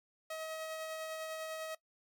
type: tone with tremolo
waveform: sawtooth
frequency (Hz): 636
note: D#5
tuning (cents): +38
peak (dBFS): -35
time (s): 0.3-1.75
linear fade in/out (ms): 5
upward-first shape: triangle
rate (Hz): 10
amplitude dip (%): 30
effects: noise-tail reverb RT60 0.1 s tail -19 dB re dry